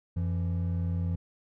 triangle tone pair together, 89.7 / 169.61 Hz, F2 / E3, +47 / +50 cents, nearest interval major seventh, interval 1103 cents, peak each -26 / -31 dBFS, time 0.16-1.16 s, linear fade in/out 10 ms, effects none

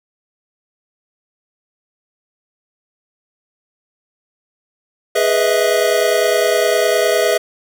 square chord, E major seventh, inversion first, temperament equal with one note detuned, 415.3 / 493.9 / 629.5 / 659.3 Hz, G#4 / B4 / D#5 / E5, 0 / 0 / +20 / 0 cents, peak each -19 dBFS, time 5.15-7.38 s, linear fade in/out 10 ms, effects none

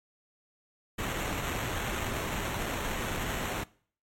pink noise with sample-and-hold, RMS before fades -33 dBFS, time 0.98-3.64 s, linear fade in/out 10 ms, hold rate 4900 Hz, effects noise-tail reverb RT60 0.5 s tail -22 dB re dry + MP3 64 kbps

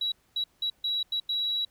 sine tone bursts at uneven times, 3894 Hz, B7, 25 cents flat, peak -25 dBFS, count 6, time 0.01-0.12 / 0.36-0.44 / 0.62-0.7 / 0.84-1.03 / 1.12-1.2 / 1.29-1.65 s, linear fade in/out 5 ms, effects tanh soft clip ceiling -21 dBFS + pink hiss -67 dBFS RMS until 1.7 s

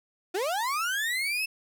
35% pulse linear sweep, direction up, 337.3 to 2650 Hz, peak -25 dBFS, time 0.34-1.46 s, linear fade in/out 10 ms, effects none

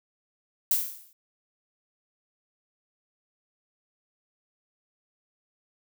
violet noise with exponential decay, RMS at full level -21 dBFS, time 0.71-1.13 s, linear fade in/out 2 ms, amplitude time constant 90 ms, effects none

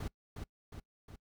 brown noise with echo, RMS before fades -39 dBFS, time 0-0.08 s, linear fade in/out 5 ms, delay 360 ms, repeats 3, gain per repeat -4 dB, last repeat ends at 1.16 s, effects noise-tail reverb RT60 0.1 s tail -23 dB re dry

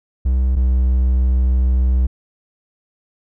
triangle tone pair in turn, 64 / 63.3 Hz, C2 / B1, -38 / +43 cents, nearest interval unison, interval 19 cents, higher first, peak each -11 / -10 dBFS, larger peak second, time 0.25-0.56 / 0.56-2.07 s, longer second, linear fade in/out 10 ms, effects none

